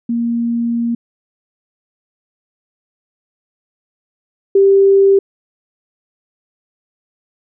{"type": "tone pair in turn", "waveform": "sine", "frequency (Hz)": [234.4, 392.6], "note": ["A#3", "G4"], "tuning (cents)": [10, 3], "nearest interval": "major sixth", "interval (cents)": 893, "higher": "second", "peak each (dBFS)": [-14, -6], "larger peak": "second", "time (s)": [[0.09, 0.95], [4.55, 5.19]], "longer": "first", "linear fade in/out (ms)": 5, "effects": []}